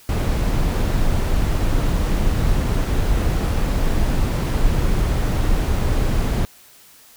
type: noise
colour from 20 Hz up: brown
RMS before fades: -18 dBFS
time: 0.09-6.45 s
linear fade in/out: 0 ms
effects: white hiss -48 dBFS RMS until 7.16 s